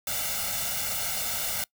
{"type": "noise with comb filter", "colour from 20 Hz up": "white", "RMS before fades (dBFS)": -30, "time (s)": [0.07, 1.64], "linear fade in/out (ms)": 2, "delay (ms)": 1.4, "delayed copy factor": 1, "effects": ["noise-tail reverb RT60 0.1 s tail -23 dB re dry"]}